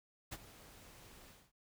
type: noise with ADSR envelope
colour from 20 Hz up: pink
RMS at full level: -42 dBFS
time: 0.31-1.52 s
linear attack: 18 ms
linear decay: 38 ms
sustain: -16 dB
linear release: 240 ms
effects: none